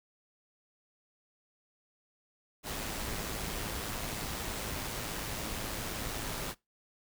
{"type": "noise with amplitude modulation", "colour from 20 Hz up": "pink", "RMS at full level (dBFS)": -36, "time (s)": [2.63, 6.55], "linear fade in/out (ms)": 50, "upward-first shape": "sine", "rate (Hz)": 107, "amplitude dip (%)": 35, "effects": ["noise-tail reverb RT60 0.2 s tail -22 dB re dry"]}